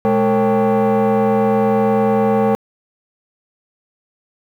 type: tone with frequency modulation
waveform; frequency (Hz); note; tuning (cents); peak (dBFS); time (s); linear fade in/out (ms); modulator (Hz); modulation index
sine; 122.1; B2; -19; -9; 0.05-2.55; 0; 333; 2.1
effects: tanh soft clip ceiling -11 dBFS + 8-bit